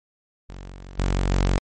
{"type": "tone with level steps", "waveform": "sawtooth", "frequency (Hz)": 46.36, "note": "F#1", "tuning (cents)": 4, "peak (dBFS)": [-32, -34, -16, -14], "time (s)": [0.49, 1.58], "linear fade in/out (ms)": 0, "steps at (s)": [0.71, 0.98, 1.31], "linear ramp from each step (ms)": 5, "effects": ["MP3 32 kbps"]}